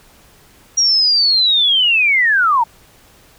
sine linear sweep, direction down, 5710 to 880 Hz, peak -10 dBFS, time 0.77-2.64 s, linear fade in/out 10 ms, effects pink hiss -48 dBFS RMS until 3.38 s

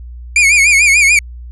45% pulse tone with vibrato, 2313 Hz, D7, 27 cents flat, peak -6 dBFS, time 0.36-1.19 s, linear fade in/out 2 ms, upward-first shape sine, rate 6.8 Hz, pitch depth 110 cents each way, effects added 60 Hz sine -27 dBFS peak until 1.51 s + resampled to 24000 Hz

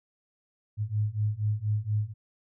sine beating tone pair, 103.83 / 108.03 Hz, G#2 / A2, 0 / -31 cents, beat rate 4.2 Hz, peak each -29 / -28 dBFS, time 0.77-2.14 s, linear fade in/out 50 ms, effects none

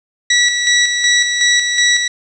20% pulse tone with tremolo, 1943 Hz, B6, 29 cents flat, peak -4 dBFS, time 0.3-2.08 s, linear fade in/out 5 ms, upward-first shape square, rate 2.7 Hz, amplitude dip 45%, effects resampled to 22050 Hz + 7-bit

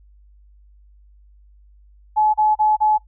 sine tone bursts, 855 Hz, A5, 50 cents flat, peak -13 dBFS, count 4, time 2.16-2.982 s, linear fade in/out 20 ms, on 180 ms, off 34 ms, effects noise-tail reverb RT60 0.1 s tail -18 dB re dry + added 50 Hz sine -47 dBFS peak until 3.07 s

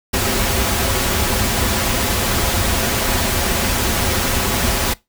pink noise with comb filter, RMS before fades -18 dBFS, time 0.13-4.94 s, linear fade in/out 10 ms, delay 6.6 ms, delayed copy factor -0.5, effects noise-tail reverb RT60 0.2 s tail -21 dB re dry

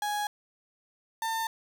35% pulse tone pair in turn, 830.6 / 898.6 Hz, G#5 / A5, 0 / +36 cents, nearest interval minor second, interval 136 cents, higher second, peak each -27 dBFS, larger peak neither, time 0.02-0.27 / 1.22-1.47 s, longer neither, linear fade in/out 2 ms, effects none

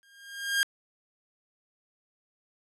sawtooth tone with exponential growth, 1613 Hz, G6, 49 cents sharp, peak -17 dBFS, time 0.03-0.63 s, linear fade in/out 0 ms, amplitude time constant 130 ms, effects low-pass 12000 Hz 12 dB/octave

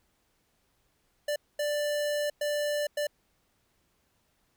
square tone bursts at uneven times, 589 Hz, D5, 5 cents sharp, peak -28 dBFS, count 4, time 1.28-1.36 / 1.59-2.3 / 2.41-2.87 / 2.97-3.07 s, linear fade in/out 5 ms, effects pink hiss -72 dBFS RMS until 4.56 s

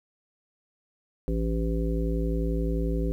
harmonic tone, 55.7 Hz, A1, 22 cents sharp, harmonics 1 / 3 / 5 / 7 / 9, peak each -26 / -31 / -33 / -34 / -36 dBFS, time 1.28-3.12 s, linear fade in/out 0 ms, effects 10-bit

